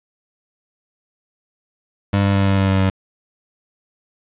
25% pulse tone with pitch steps, 99.9 / 99.15 / 98.41 / 97.67 / 96.94 / 96.22 / 95.5 Hz, G2 / G2 / G2 / G2 / G2 / G2 / G2, +33 / +20 / +7 / -6 / -19 / -32 / -45 cents, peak -10 dBFS, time 2.13-2.9 s, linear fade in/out 5 ms, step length 110 ms, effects resampled to 8000 Hz + 8-bit

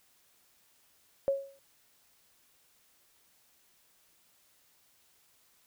sine tone with exponential decay, 550 Hz, C#5, 14 cents flat, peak -22 dBFS, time 1.28-1.59 s, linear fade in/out 0 ms, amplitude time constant 66 ms, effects white hiss -67 dBFS RMS until 5.66 s

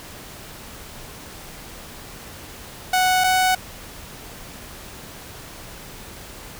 sawtooth tone pair in turn, 740 / 743.7 Hz, F#5 / F#5, 0 / +9 cents, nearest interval unison, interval 9 cents, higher second, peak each -12 dBFS, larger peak neither, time 2.93-3.24 / 3.24-3.55 s, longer neither, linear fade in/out 5 ms, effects pink hiss -39 dBFS RMS until 6.59 s

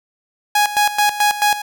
sawtooth tone with tremolo, 830.6 Hz, G#5, in tune, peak -8 dBFS, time 0.55-1.62 s, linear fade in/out 5 ms, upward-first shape square, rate 4.6 Hz, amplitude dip 75%, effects none

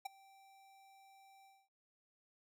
square tone with ADSR envelope, 780 Hz, G5, 9 cents flat, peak -38 dBFS, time 0.05-1.69 s, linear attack 9 ms, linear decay 13 ms, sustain -24 dB, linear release 240 ms, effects none

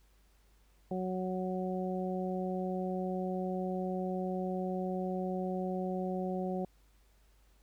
harmonic tone, 185 Hz, F#3, in tune, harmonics 1 / 2 / 3 / 4, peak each -35 / -38 / -40 / -41 dBFS, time 0.91-6.65 s, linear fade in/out 2 ms, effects added 50 Hz sine -63 dBFS peak until 7.62 s + pink hiss -71 dBFS RMS until 7.62 s

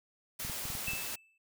white noise, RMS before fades -39 dBFS, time 0.39-1.16 s, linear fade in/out 10 ms
clicks, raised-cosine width 5 ms, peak -31 dBFS, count 7, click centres 0.45 / 0.498 / 0.654 / 0.702 / 0.752 / 0.883 / 0.934 s
triangle tone with exponential decay, 2637 Hz, E7, in tune, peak -31 dBFS, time 0.87-1.38 s, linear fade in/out 5 ms, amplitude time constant 110 ms
effects none

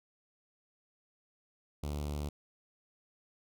sawtooth tone with notch filter, 73.4 Hz, D2, in tune, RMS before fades -37 dBFS, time 1.83-2.29 s, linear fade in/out 5 ms, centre 1700 Hz, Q 1, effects none

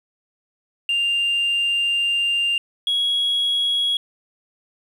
sine tone pair in turn, 2794 / 3323 Hz, F7 / G#7, 0 / 0 cents, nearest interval minor third, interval 300 cents, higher second, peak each -16 dBFS, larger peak neither, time 0.89-2.58 / 2.87-3.97 s, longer first, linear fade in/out 2 ms, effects tanh soft clip ceiling -15 dBFS + 8-bit

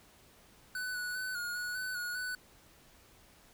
square tone with pitch steps, 1498 / 1473 / 1506 / 1434 / 1462 / 1504 / 1449 / 1493 Hz, F#6 / F#6 / F#6 / F6 / F#6 / F#6 / F#6 / F#6, +21 / -8 / +30 / +45 / -21 / +28 / -37 / +15 cents, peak -36 dBFS, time 0.75-2.35 s, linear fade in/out 2 ms, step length 200 ms, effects pink hiss -61 dBFS RMS until 3.53 s

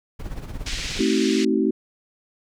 brown noise with tremolo, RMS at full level -29 dBFS, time 0.19-1.02 s, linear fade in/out 10 ms, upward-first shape sine, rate 17 Hz, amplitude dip 65%
pink band-pass noise, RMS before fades -31 dBFS, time 0.66-1.45 s, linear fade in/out 5 ms, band 2000 to 6500 Hz, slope 24 dB/octave
sine chord, A diminished seventh, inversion none, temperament just, 220 / 264 / 316.8 / 380.2 Hz, A3 / C4 / Eb4 / Gb4, 0 / +16 / +31 / +47 cents, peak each -23 dBFS, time 0.99-1.71 s, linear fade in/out 5 ms
effects none

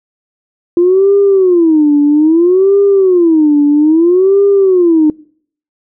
sine tone with vibrato, 341.2 Hz, F4, 40 cents flat, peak -4 dBFS, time 0.77-5.1 s, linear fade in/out 2 ms, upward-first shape sine, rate 0.61 Hz, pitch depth 280 cents each way, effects noise-tail reverb RT60 0.6 s tail -25 dB re dry + tanh soft clip ceiling 0 dBFS

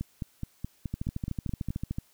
two click trains, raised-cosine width 5 ms, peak -19 / -20 dBFS, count 15 / 9, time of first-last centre 0.94-1.985 / 0.01-1.705 s, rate 13.4 / 4.72 Hz, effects white hiss -64 dBFS RMS until 2.13 s

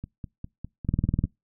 two click trains, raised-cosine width 5 ms, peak -11 / -22 dBFS, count 8 / 7, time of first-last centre 0.89-1.24 / 0.04-1.252 s, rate 20 / 4.95 Hz, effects noise-tail reverb RT60 0.2 s tail -25 dB re dry

